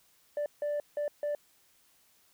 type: tone bursts at uneven times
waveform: sine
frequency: 587.3 Hz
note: D5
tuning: in tune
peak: -27 dBFS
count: 4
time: 0.37-0.46 / 0.62-0.8 / 0.97-1.08 / 1.23-1.35 s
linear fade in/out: 2 ms
effects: tanh soft clip ceiling -28 dBFS + white hiss -66 dBFS RMS until 2.33 s